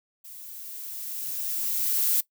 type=noise with level ramp; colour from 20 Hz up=violet; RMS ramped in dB=-44 to -22 dBFS; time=0.24-2.21 s; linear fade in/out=10 ms; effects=noise-tail reverb RT60 0.1 s tail -19 dB re dry